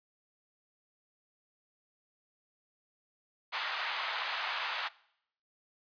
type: band-pass noise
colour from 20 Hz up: pink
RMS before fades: -36 dBFS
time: 3.52-4.89 s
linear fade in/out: 20 ms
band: 860 to 4000 Hz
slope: 24 dB/octave
effects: noise-tail reverb RT60 0.7 s tail -21 dB re dry + resampled to 11025 Hz